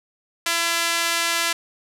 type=tone with high-pass filter; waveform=sawtooth; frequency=337.1 Hz; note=E4; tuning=39 cents sharp; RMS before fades=-22 dBFS; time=0.46-1.53 s; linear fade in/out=5 ms; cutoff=1600 Hz; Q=0.67; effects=low-pass 12000 Hz 12 dB/octave